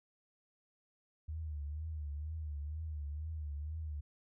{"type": "tone with vibrato", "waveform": "sine", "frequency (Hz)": 76, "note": "D#2", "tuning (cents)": -40, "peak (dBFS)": -38, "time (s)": [1.28, 4.01], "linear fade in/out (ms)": 10, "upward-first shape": "triangle", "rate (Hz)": 2.1, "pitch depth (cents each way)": 110, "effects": []}